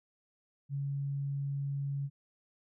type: tone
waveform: sine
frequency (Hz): 140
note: C#3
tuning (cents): +18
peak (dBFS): -32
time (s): 0.69-2.1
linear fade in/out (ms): 50
effects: none